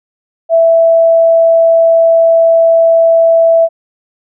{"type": "tone", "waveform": "sine", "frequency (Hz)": 661, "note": "E5", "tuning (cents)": 5, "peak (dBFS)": -4, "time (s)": [0.49, 3.69], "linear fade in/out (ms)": 50, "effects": []}